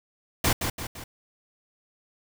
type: noise with echo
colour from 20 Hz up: pink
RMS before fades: -22 dBFS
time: 0.44-0.53 s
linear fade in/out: 5 ms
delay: 170 ms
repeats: 3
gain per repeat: -6 dB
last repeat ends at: 1.04 s
effects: none